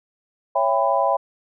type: chord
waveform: sine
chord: C# half-diminished seventh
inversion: none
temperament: just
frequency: 554.4 / 665.2 / 798.3 / 997.9 Hz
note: C#5 / E5 / G5 / B5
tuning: 0 / +16 / +31 / +18 cents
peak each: -22 dBFS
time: 0.55-1.17 s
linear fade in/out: 10 ms
effects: none